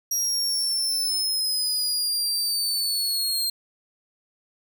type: linear sweep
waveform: sawtooth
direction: down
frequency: 5680 to 4186 Hz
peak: -20 dBFS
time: 0.11-3.5 s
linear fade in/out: 5 ms
effects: none